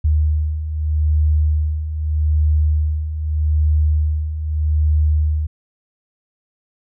sine beating tone pair, 75.8 / 76.61 Hz, D#2 / D#2, -45 / -26 cents, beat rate 0.81 Hz, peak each -21 / -15 dBFS, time 0.04-5.47 s, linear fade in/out 10 ms, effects none

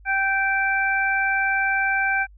harmonic tone, 780 Hz, G5, 9 cents flat, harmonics 1 / 2 / 3, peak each -25 / -21 / -25 dBFS, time 0.05-2.27 s, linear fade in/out 50 ms, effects added 50 Hz sine -45 dBFS peak until 2.37 s

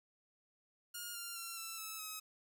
5% pulse tone with pitch steps, 1424 / 1393.1 / 1362.8 / 1333.3 / 1304.3 / 1276 Hz, F6 / F6 / F6 / E6 / E6 / D#6, +33 / -5 / -43 / +19 / -19 / +43 cents, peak -32 dBFS, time 0.94-2.2 s, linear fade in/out 10 ms, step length 210 ms, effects none

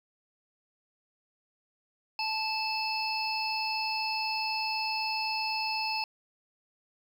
harmonic tone with a mistuned harmonic, 876 Hz, A5, 8 cents flat, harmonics 1 / 3 / 5 / 6, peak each -33 / -34 / -37 / -35 dBFS, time 2.19-6.04 s, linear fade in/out 2 ms, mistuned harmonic 6, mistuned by -48 cents, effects 9-bit

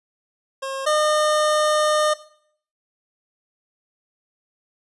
25% pulse tone pair in turn, 538 / 608.5 Hz, C5 / D#5, +48 / -39 cents, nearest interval major second, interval 213 cents, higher second, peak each -22 / -13 dBFS, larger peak second, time 0.62-0.86 / 0.86-2.14 s, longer second, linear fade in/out 10 ms, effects noise-tail reverb RT60 0.6 s tail -17 dB re dry + resampled to 24000 Hz

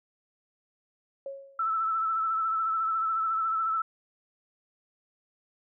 sine tone with exponential decay, 549 Hz, C#5, 17 cents flat, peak -32 dBFS, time 1.26-1.77 s, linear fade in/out 2 ms, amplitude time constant 110 ms
sine tone with vibrato, 1318.5 Hz, E6, in tune, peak -25 dBFS, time 1.59-3.82 s, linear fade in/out 5 ms, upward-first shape triangle, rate 14 Hz, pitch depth 41 cents each way
effects none

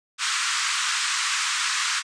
pink band-pass noise, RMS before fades -25 dBFS, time 0.18-2.03 s, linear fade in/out 50 ms, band 1100 to 8800 Hz, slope 48 dB/octave, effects resampled to 22050 Hz

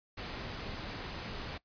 pink noise, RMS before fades -41 dBFS, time 0.17-1.58 s, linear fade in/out 10 ms, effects noise-tail reverb RT60 0.1 s tail -19 dB re dry + resampled to 11025 Hz

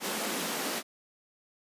pink high-pass noise, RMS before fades -33 dBFS, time 0-0.83 s, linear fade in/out 50 ms, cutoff 190 Hz, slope 48 dB/octave, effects resampled to 32000 Hz

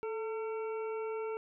harmonic tone with a mistuned harmonic, 452.5 Hz, A4, 48 cents sharp, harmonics 1 / 2 / 3 / 5 / 6, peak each -35 / -45 / -47 / -52 / -56 dBFS, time 0.03-1.37 s, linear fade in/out 0 ms, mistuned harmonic 1, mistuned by -53 cents, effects none

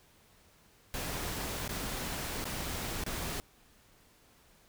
pink noise with dropouts, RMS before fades -37 dBFS, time 0.94-3.4 s, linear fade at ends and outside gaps 0 ms, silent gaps 1.678-1.692 / 2.442-2.454 / 3.038-3.064 s, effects pink hiss -63 dBFS RMS until 4.68 s

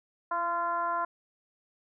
sine tone with frequency modulation, 1031 Hz, C6, 26 cents flat, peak -27 dBFS, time 0.31-1.05 s, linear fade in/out 5 ms, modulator 347 Hz, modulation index 1, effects none

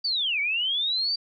sine linear two-way sweep, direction down then up, 4699 to 2217 to 4699 Hz, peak -23 dBFS, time 0.04-1.16 s, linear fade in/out 10 ms, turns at 0.4 s, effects none

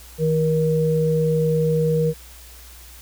sine tone pair together, 158.2 / 473.5 Hz, D#3 / A#4, +29 / +27 cents, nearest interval octave + perfect fifth, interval 1898 cents, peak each -19 dBFS, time 0.18-2.14 s, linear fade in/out 50 ms, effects added 60 Hz sine -43 dBFS peak until 3.01 s + white hiss -45 dBFS RMS until 3.01 s

